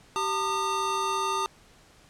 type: tone cluster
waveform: square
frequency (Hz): 387.1 / 905 / 1219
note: G4 / A5 / D#6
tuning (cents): -22 / +48 / -36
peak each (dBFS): -34 / -31 / -29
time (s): 0.16-1.46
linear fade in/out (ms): 0
effects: pink hiss -56 dBFS RMS until 2.09 s + low-pass 9000 Hz 12 dB/octave